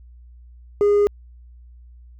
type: tone with hard clipping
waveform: triangle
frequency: 410.2 Hz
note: G#4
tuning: 21 cents flat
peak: -12 dBFS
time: 0.81-1.07 s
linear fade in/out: 0 ms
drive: 1 dB
effects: added 60 Hz sine -42 dBFS peak until 2.19 s